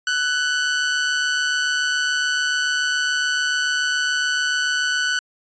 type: tone with amplitude modulation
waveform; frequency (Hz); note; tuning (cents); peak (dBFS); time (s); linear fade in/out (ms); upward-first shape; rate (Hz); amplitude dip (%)
sawtooth; 1492; F#6; +14; -13; 0.07-5.19; 2; sine; 147; 45
effects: resampled to 16000 Hz